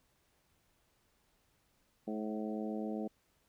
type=harmonic tone with a mistuned harmonic; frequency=107.7 Hz; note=A2; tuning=37 cents flat; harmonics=2 / 3 / 4 / 5 / 6 / 7; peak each=-38 / -42 / -44 / -46 / -48 / -49 dBFS; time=2.07-3.08 s; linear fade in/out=10 ms; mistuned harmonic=6; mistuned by=+15 cents; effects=pink hiss -74 dBFS RMS until 3.48 s